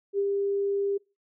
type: tone with ADSR envelope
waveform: sine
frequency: 399.2 Hz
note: G4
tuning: 32 cents sharp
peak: -22 dBFS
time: 0.13-0.98 s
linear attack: 54 ms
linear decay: 53 ms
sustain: -2 dB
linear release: 14 ms
effects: noise-tail reverb RT60 0.3 s tail -26 dB re dry